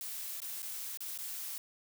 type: noise with dropouts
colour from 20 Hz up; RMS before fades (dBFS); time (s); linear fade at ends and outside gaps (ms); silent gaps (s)
blue; -41; 0.01-1.58; 1; 0.403-0.418 / 0.621-0.628 / 0.973-1.005 / 1.178-1.187
effects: none